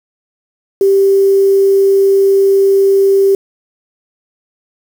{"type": "tone with quantisation", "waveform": "sine", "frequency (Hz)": 392, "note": "G4", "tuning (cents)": 0, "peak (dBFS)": -6, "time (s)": [0.81, 3.35], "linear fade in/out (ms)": 2, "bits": 5, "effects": []}